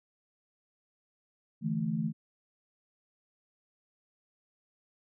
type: chord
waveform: sine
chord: D suspended second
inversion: none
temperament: equal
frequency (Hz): 146.83 / 164.81 / 220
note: D3 / E3 / A3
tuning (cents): 0 / 0 / 0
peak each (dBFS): -37 / -32 / -32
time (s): 1.61-2.13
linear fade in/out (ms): 50
effects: none